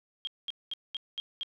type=tone bursts; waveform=sine; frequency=3231 Hz; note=G#7; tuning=48 cents flat; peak=-32 dBFS; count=6; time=0.25-1.432 s; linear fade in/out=0 ms; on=22 ms; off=210 ms; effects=none